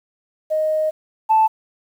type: tone pair in turn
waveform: sine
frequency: 622.3 / 878.1 Hz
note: D#5 / A5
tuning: 0 / -4 cents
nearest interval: tritone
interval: 596 cents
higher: second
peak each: -16 / -10 dBFS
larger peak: second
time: 0.5-0.91 / 1.29-1.48 s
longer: first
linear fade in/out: 20 ms
effects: tanh soft clip ceiling -7 dBFS + 8-bit